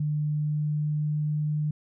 sine tone with pitch glide, 150 to 150.96 Hz, D3 to D3, +37 to +48 cents, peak -24 dBFS, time 0-1.71 s, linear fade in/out 5 ms, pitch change +11 cents, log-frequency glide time 0.34-1.55 s, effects none

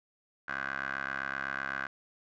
15% pulse tone with band-pass filter, 67.8 Hz, C#2, 38 cents flat, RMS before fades -36 dBFS, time 0.48-1.87 s, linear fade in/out 5 ms, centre 1500 Hz, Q 6.1, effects resampled to 16000 Hz

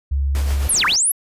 sine tone, 69.3 Hz, C#2, in tune, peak -16 dBFS, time 0.11-0.68 s, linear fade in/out 10 ms
pink noise with tremolo, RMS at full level -30 dBFS, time 0.35-0.96 s, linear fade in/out 0 ms, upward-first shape sine, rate 7.6 Hz, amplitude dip 45%
sine linear two-way sweep, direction down then up, 11710 to 938 to 11710 Hz, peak -14 dBFS, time 0.69-1.12 s, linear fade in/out 5 ms, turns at 0.85 s
effects resampled to 32000 Hz

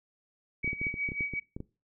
sine tone with tremolo, 2268 Hz, C#7, 39 cents sharp, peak -28 dBFS, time 0.63-1.4 s, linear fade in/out 10 ms, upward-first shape sine, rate 5.5 Hz, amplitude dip 75%
clicks, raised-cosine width 3 ms, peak -25 dBFS, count 12, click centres 0.645 / 0.677 / 0.731 / 0.815 / 0.868 / 0.941 / 1.089 / 1.119 / 1.208 / 1.337 / 1.565 / 1.604 s
effects noise-tail reverb RT60 0.3 s tail -21 dB re dry

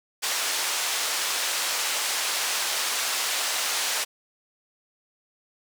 white band-pass noise, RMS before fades -27 dBFS, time 0.22-4.05 s, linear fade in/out 20 ms, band 620 to 7500 Hz, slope 12 dB/octave, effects none

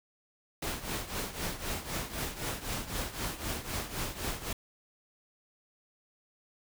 pink noise with tremolo, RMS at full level -33 dBFS, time 0.62-4.53 s, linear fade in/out 5 ms, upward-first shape triangle, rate 3.9 Hz, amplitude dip 80%, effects none

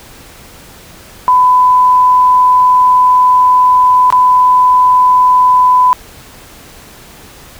sine tone with dropouts, 1002 Hz, B5, 25 cents sharp, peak -4 dBFS, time 1.28-5.93 s, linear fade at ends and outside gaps 0 ms, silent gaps 4.103-4.125 s, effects pink hiss -36 dBFS RMS until 7.59 s

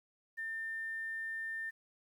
sine tone with quantisation, 1800 Hz, A6, 39 cents sharp, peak -37 dBFS, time 0.37-1.71 s, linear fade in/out 20 ms, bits 11, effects none

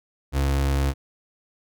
35% pulse tone, 68.9 Hz, C#2, 10 cents flat, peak -18 dBFS, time 0.32-0.94 s, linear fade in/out 50 ms, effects none

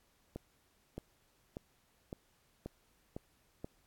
accelerating click train, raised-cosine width 2 ms, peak -28 dBFS, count 7, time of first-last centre 0.36-3.645 s, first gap 620 ms, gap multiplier 0.95, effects pink hiss -72 dBFS RMS until 3.86 s + AAC 64 kbps

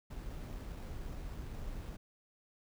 brown noise with sample-and-hold, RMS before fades -43 dBFS, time 0.1-1.97 s, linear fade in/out 10 ms, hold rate 6300 Hz, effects none

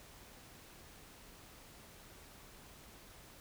silence, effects pink hiss -57 dBFS RMS until 3.4 s

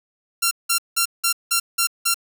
5% pulse tone bursts, 1371 Hz, F6, 32 cents flat, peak -5 dBFS, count 7, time 0.42-2.144 s, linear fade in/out 10 ms, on 92 ms, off 180 ms, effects none

